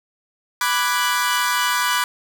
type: chord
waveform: sawtooth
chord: G# half-diminished seventh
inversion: first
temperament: equal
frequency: 987.8 / 1174.7 / 1480 / 1661.2 Hz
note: B5 / D6 / F#6 / G#6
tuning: 0 / 0 / 0 / 0 cents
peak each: -18 / -20 / -20 / -23 dBFS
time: 0.61-2.04 s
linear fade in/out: 2 ms
effects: none